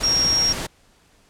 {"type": "tone in noise", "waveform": "sine", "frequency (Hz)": 5588, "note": "F8", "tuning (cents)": 0, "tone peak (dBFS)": -16, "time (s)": [0.03, 0.53], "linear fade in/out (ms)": 10, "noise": "pink", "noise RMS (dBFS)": -28, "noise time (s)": [0, 0.67], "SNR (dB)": 9, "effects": ["pink hiss -57 dBFS RMS until 1.29 s", "low-pass 10000 Hz 12 dB/octave"]}